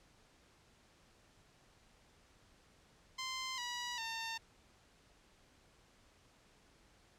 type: tone with pitch steps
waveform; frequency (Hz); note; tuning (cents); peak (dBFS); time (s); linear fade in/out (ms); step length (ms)
10% pulse; 1041 / 971.3 / 906.2; C6 / B5 / A#5; -9 / -29 / -49; -31; 3.18-4.38; 10; 400
effects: pink hiss -67 dBFS RMS until 7.18 s + low-pass 8000 Hz 12 dB/octave